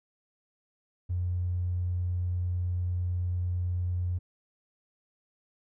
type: tone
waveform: triangle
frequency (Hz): 89.1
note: F2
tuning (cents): +35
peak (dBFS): -23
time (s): 1.09-4.19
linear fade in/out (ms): 20
effects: tanh soft clip ceiling -25 dBFS